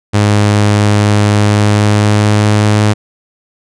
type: tone with pitch glide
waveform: sawtooth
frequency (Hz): 103.83 to 105.52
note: G#2 to G#2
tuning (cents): 0 to +28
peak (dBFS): -3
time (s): 0.13-2.94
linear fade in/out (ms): 20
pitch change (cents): +28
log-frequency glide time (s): 1.32-2.77
effects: resampled to 22050 Hz